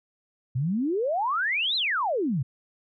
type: exponential two-way sweep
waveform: sine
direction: up then down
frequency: 118.1 to 4182 to 118.1 Hz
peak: -23 dBFS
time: 0.55-2.43 s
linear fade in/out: 10 ms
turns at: 1.76 s
effects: none